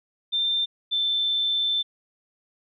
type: tone pair in turn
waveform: sine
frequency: 3583 / 3542 Hz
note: A7 / A7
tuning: +31 / +11 cents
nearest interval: unison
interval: 20 cents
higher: first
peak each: -21 dBFS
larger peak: neither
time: 0.32-0.66 / 0.91-1.83 s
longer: second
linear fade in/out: 20 ms
effects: none